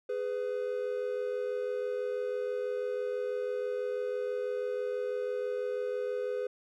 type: tone pair together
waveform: triangle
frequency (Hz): 415.3 / 501.4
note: G#4 / B4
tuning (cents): 0 / +26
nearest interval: minor third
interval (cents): 326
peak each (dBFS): -33 / -31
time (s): 0.09-6.47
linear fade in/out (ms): 5
effects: none